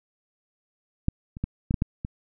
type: clicks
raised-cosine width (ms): 5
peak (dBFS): -9 / -25 / -14 / -12 / -11 / -10 / -18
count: 7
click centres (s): 1.084 / 1.369 / 1.44 / 1.709 / 1.742 / 1.821 / 2.049
effects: none